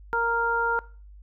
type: harmonic tone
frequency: 465.5 Hz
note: A#4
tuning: 2 cents flat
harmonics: 1 / 2 / 3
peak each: -29 / -26 / -25 dBFS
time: 0.13-0.79 s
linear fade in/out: 0 ms
effects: noise-tail reverb RT60 0.4 s tail -21 dB re dry + added 50 Hz sine -44 dBFS peak until 1.22 s